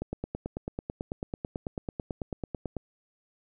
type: click train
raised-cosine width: 2 ms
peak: -19 dBFS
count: 26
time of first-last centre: 0.02-2.767 s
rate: 9.1 Hz
effects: none